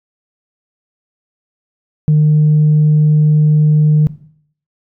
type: tone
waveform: sine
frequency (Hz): 152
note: D#3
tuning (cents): -40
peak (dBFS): -5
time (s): 2.08-4.07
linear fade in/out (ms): 0
effects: noise-tail reverb RT60 0.6 s tail -17 dB re dry + tanh soft clip ceiling -4 dBFS